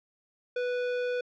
sine tone with tanh clipping, 493.3 Hz, B4, 2 cents flat, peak -30 dBFS, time 0.56-1.21 s, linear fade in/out 5 ms, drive 18 dB, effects low-pass 4000 Hz 12 dB/octave

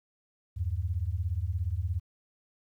sine beating tone pair, 79.4 / 96.4 Hz, D#2 / G2, +36 / -28 cents, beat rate 17 Hz, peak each -31 dBFS, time 0.56-2 s, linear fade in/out 20 ms, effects 11-bit

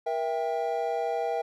triangle chord, E diminished, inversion second, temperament just, 474.7 / 659.3 / 791.1 Hz, Bb4 / E5 / G5, +31 / 0 / +16 cents, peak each -29 dBFS, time 0.06-1.42 s, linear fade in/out 10 ms, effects none

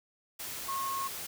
sine tone in noise, 1086 Hz, C#6, 36 cents flat, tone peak -32 dBFS, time 0.68-1.08 s, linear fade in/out 10 ms, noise white, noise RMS -40 dBFS, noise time 0.39-1.27 s, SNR +5 dB, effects none

